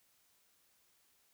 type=silence; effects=white hiss -72 dBFS RMS until 1.33 s